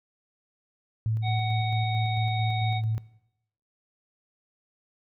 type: tone with tremolo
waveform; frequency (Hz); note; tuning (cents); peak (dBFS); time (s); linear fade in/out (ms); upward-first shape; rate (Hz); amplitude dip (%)
sine; 110.6; A2; +9; -23; 1.06-2.98; 0; square; 4.5; 25
type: harmonic tone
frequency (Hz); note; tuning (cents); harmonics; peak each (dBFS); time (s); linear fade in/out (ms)
746; F#5; +14; 1 / 3 / 5; -30 / -36 / -36; 1.22-2.82; 50
effects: noise-tail reverb RT60 0.8 s tail -20 dB re dry